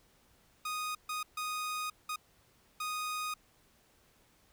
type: tone bursts at uneven times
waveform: sawtooth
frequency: 1242 Hz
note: D#6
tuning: 3 cents flat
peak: -31 dBFS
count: 5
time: 0.65-0.95 / 1.09-1.23 / 1.37-1.9 / 2.09-2.16 / 2.8-3.34 s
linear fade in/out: 5 ms
effects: pink hiss -67 dBFS RMS until 4.52 s